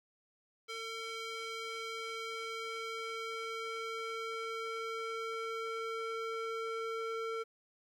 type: tone with band-pass filter sweep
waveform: square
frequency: 451.5 Hz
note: A4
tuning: 45 cents sharp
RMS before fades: -40 dBFS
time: 0.68-7.44 s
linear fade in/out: 20 ms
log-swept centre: 2900 to 1100 Hz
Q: 0.86
effects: 12-bit